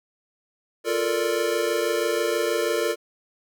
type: chord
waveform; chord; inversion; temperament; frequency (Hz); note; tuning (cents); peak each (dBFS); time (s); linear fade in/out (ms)
square; Bb major seventh; second; equal; 349.2 / 440 / 466.2 / 587.3; F4 / A4 / Bb4 / D5; 0 / 0 / 0 / 0; -29 / -28 / -27 / -29; 0.84-2.96; 50
effects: none